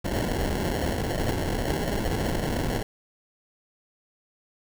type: noise with sample-and-hold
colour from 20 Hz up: pink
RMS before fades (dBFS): -27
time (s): 0.04-2.83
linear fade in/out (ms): 10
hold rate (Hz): 1225
effects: none